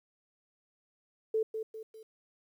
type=tone with echo; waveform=sine; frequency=440 Hz; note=A4; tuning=in tune; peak=-26 dBFS; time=1.34-1.43 s; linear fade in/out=5 ms; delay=200 ms; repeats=3; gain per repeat=-7 dB; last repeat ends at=2.03 s; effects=11-bit